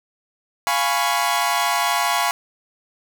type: chord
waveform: sawtooth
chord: C# dominant seventh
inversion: first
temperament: equal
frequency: 698.5 / 830.6 / 987.8 / 1108.7 Hz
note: E#5 / G#5 / B5 / C#6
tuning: 0 / 0 / 0 / 0 cents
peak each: -20 dBFS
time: 0.67-2.31 s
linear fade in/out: 0 ms
effects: none